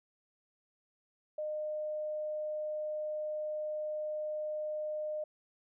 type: tone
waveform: sine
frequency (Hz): 610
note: D#5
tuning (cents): -34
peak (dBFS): -34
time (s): 1.38-5.24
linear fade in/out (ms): 5
effects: none